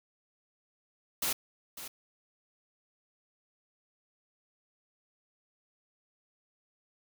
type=noise with echo; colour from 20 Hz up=white; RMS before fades=-31 dBFS; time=1.22-1.33 s; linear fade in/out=5 ms; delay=550 ms; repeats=1; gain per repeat=-12 dB; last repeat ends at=1.88 s; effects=none